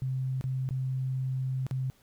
sine tone with dropouts, 130.81 Hz, C3, in tune, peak -28 dBFS, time 0.02-1.9 s, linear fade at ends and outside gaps 0 ms, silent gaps 0.411-0.44 / 0.69-0.708 / 1.666-1.711 s, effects pink hiss -64 dBFS RMS until 2.02 s

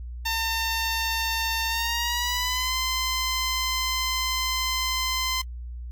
10% pulse tone with pitch glide, 905 to 1033.6 Hz, A5 to C6, +48 to -21 cents, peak -16 dBFS, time 0.25-5.42 s, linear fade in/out 10 ms, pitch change +231 cents, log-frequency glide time 1.67-2.75 s, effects added 60 Hz sine -33 dBFS peak until 5.91 s + AAC 64 kbps

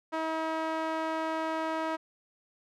sawtooth tone with band-pass filter, 320.1 Hz, D#4, 49 cents sharp, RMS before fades -32 dBFS, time 0.12-1.97 s, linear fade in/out 20 ms, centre 980 Hz, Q 1.1, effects none

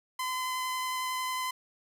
sawtooth tone with vibrato, 1022 Hz, C6, 41 cents flat, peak -27 dBFS, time 0.19-1.51 s, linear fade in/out 5 ms, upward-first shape triangle, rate 11 Hz, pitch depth 10 cents each way, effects none

